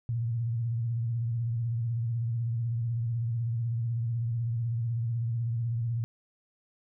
sine tone with vibrato, 116.54 Hz, A#2, in tune, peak -27 dBFS, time 0.09-6.04 s, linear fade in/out 0 ms, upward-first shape sine, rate 16 Hz, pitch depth 69 cents each way, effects none

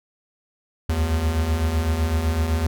square beating tone pair, 73 / 80.9 Hz, D2 / E2, -10 / -32 cents, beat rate 7.9 Hz, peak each -27 / -21 dBFS, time 0.89-2.67 s, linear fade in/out 5 ms, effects none

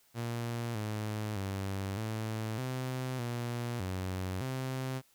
sawtooth tone with pitch steps, 117.7 / 106.8 / 97.4 / 110 / 128.7 / 119.7 / 93.1 / 130.7 Hz, A#2 / G#2 / G2 / A2 / C3 / A#2 / F#2 / C3, +17 / +49 / -11 / 0 / -28 / +46 / +11 / -1 cents, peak -30 dBFS, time 0.14-5.02 s, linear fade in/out 50 ms, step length 610 ms, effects white hiss -67 dBFS RMS until 5.14 s

